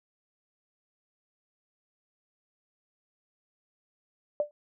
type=tone with exponential decay; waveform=sine; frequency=591 Hz; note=D5; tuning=11 cents sharp; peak=-20 dBFS; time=4.4-4.51 s; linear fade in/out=1 ms; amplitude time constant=23 ms; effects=none